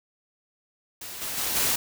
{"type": "noise with level steps", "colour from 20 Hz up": "white", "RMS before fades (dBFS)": [-38, -32, -28, -24], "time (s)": [1.01, 1.76], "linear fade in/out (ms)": 5, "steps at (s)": [1.21, 1.37, 1.55], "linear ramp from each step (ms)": 10, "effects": []}